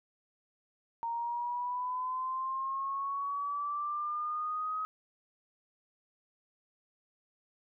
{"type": "linear sweep", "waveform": "sine", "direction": "up", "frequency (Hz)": [924, 1268], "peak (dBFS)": -32, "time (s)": [1.03, 4.85], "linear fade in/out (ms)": 0, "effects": []}